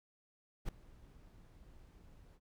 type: noise with ADSR envelope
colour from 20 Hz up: brown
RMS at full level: -35 dBFS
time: 0.65-2.4 s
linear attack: 36 ms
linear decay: 4 ms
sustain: -24 dB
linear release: 55 ms
effects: none